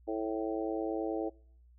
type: harmonic tone with a mistuned harmonic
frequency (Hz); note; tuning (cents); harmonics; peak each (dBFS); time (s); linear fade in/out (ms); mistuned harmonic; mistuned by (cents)
109.6; A2; -6; 3 / 4 / 5 / 6 / 7; -35 / -37 / -39 / -41 / -42; 0.07-1.3; 20; 7; +18
effects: noise-tail reverb RT60 0.6 s tail -25 dB re dry + added 60 Hz sine -57 dBFS peak until 1.78 s